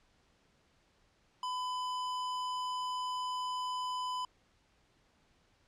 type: tone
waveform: square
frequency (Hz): 1004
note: B5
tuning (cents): +28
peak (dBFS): -35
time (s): 1.43-4.25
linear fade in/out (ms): 2
effects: pink hiss -70 dBFS RMS until 5.67 s + low-pass 6000 Hz 12 dB/octave